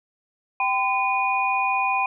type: tone cluster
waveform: sine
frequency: 780 / 1015 / 2460 Hz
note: G5 / B5 / D#7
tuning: -9 / +47 / -20 cents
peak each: -24 / -24 / -24 dBFS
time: 0.6-2.06 s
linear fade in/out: 2 ms
effects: none